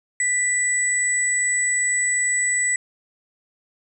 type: tone pair together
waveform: sine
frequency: 1975.5 / 7902 Hz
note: B6 / B8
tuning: 0 / 0 cents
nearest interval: 2 octaves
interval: 2400 cents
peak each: -21 dBFS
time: 0.2-2.76 s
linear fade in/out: 2 ms
effects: none